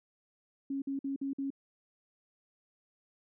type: tone bursts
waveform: sine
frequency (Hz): 274.5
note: C#4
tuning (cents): -17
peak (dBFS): -32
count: 5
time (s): 0.7-1.504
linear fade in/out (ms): 5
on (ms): 120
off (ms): 51
effects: none